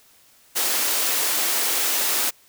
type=high-pass noise; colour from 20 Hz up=white; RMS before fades=-22 dBFS; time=0.55-2.31 s; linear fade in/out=20 ms; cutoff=270 Hz; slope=24 dB/octave; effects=white hiss -55 dBFS RMS until 2.48 s